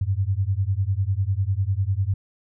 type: beating tone pair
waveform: sine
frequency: 92.5 / 102.5 Hz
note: F#2 / G#2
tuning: 0 / -22 cents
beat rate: 10 Hz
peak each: -23 dBFS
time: 0.01-2.14 s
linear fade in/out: 5 ms
effects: none